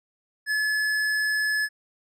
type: tone with tanh clipping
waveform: sine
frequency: 1715 Hz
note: A6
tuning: 45 cents flat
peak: -24 dBFS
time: 0.46-1.69 s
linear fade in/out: 50 ms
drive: 14 dB
effects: none